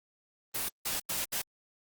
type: noise bursts at uneven times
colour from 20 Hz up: white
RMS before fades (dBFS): -33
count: 4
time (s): 0.54-0.69 / 0.85-1 / 1.09-1.25 / 1.32-1.42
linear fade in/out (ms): 10
effects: Opus 24 kbps